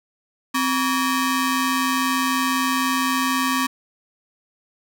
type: ring-modulated tone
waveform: sawtooth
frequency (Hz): 698.5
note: F5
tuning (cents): 0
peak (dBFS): -12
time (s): 0.54-3.67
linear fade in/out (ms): 10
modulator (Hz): 438
effects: none